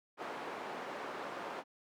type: band-pass noise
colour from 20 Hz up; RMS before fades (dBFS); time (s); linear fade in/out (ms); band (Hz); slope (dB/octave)
white; -43; 0.17-1.64; 50; 310 to 1100; 12
effects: none